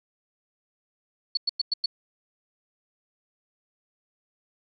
sine tone bursts, 4415 Hz, C#8, 8 cents flat, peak -21 dBFS, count 5, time 1.35-1.86 s, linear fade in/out 5 ms, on 22 ms, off 100 ms, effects none

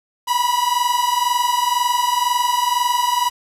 45% pulse tone pair together, 965.8 / 987.8 Hz, B5 / B5, -39 / 0 cents, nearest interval unison, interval 39 cents, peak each -19 dBFS, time 0.27-3.3 s, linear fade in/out 20 ms, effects resampled to 32000 Hz + 7-bit

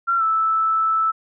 sine tone with pitch glide, 1370 to 1315 Hz, F6 to E6, -34 to -5 cents, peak -16 dBFS, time 0.07-1.12 s, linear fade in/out 20 ms, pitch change -71 cents, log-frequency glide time 0.17-0.23 s, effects none

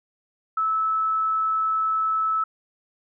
sine tone, 1305 Hz, E6, 18 cents flat, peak -20 dBFS, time 0.57-2.44 s, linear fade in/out 5 ms, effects none

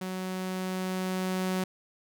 sawtooth tone with level ramp, 186 Hz, F#3, 9 cents sharp, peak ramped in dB -29 to -23 dBFS, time 0.01-1.64 s, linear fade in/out 5 ms, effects none

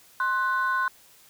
sine tone pair together, 1052.9 / 1491 Hz, C6 / F#6, +11 / +13 cents, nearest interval tritone, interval 602 cents, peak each -24 dBFS, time 0.2-0.88 s, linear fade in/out 2 ms, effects tanh soft clip ceiling -17 dBFS + white hiss -55 dBFS RMS until 1.29 s

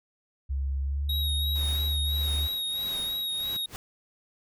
sine tone with pitch glide, 68.2 to 73.52 Hz, C#2 to D2, -28 to +2 cents, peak -26 dBFS, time 0.49-2.48 s, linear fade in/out 20 ms, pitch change +130 cents, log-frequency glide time 0.82-1.19 s
square tone with vibrato, 3782 Hz, A#7, 24 cents sharp, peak -29 dBFS, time 1.09-3.66 s, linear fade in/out 5 ms, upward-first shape sine, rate 3 Hz, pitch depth 23 cents each way
pink noise with tremolo, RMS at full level -41 dBFS, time 1.55-3.57 s, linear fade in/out 5 ms, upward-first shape triangle, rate 1.6 Hz, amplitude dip 95%
pink noise with exponential growth, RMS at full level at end -34 dBFS, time 3.64-3.76 s, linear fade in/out 0 ms, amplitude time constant 26 ms
effects none

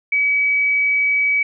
sine tone, 2278 Hz, C#7, 47 cents sharp, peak -14 dBFS, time 0.12-1.43 s, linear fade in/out 5 ms, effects none

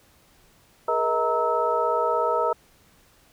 sine tone cluster, 419.7 / 476.4 / 636 / 929 / 1300 Hz, G#4 / A#4 / D#5 / A#5 / E6, +18 / +38 / +38 / -6 / -24 cents, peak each -31 / -26 / -26 / -26 / -26 dBFS, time 0.88-2.53 s, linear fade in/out 5 ms, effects pink hiss -58 dBFS RMS until 3.32 s

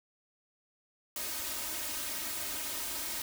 white noise with comb filter, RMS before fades -37 dBFS, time 1.16-3.22 s, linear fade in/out 2 ms, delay 3.2 ms, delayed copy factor +1, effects none

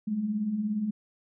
sine beating tone pair, 196 / 213 Hz, G3 / G#3, 0 / +44 cents, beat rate 17 Hz, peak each -36 / -27 dBFS, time 0.07-0.91 s, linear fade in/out 10 ms, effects none

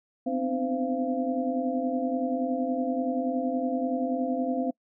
sine tone cluster, 249.3 / 259.9 / 303.4 / 515 / 686 Hz, B3 / C4 / D#4 / C5 / F5, +16 / -11 / -44 / -28 / -31 cents, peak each -34 / -28 / -37 / -33 / -32 dBFS, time 0.26-4.71 s, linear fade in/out 10 ms, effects noise-tail reverb RT60 0.1 s tail -25 dB re dry

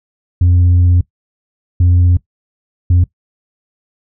sine tone bursts at uneven times, 88.4 Hz, F2, 22 cents sharp, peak -4 dBFS, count 3, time 0.41-1.01 / 1.8-2.17 / 2.9-3.04 s, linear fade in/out 5 ms, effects noise-tail reverb RT60 0.1 s tail -20 dB re dry + tanh soft clip ceiling -5 dBFS

